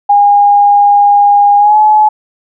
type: tone with pitch glide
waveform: sine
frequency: 815 to 853.1 Hz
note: G#5 to G#5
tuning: -33 to +46 cents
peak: -3 dBFS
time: 0.09-2.09 s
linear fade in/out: 10 ms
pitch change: +79 cents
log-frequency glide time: 1.58-1.77 s
effects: none